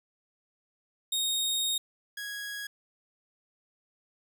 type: tone pair in turn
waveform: sawtooth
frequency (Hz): 3721 / 1657.5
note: A#7 / G#6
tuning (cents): -4 / -4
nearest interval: octave + major second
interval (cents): 1400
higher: first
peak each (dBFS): -24 / -32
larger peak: first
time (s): 1.12-1.78 / 2.17-2.67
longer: first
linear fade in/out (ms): 5
effects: none